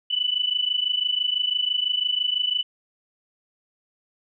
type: tone pair together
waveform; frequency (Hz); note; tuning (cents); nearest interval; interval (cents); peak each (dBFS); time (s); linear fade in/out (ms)
sine; 2967 / 2993; F#7 / F#7; +4 / +19; unison; 15; -24 / -24; 0.1-2.63; 10
effects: none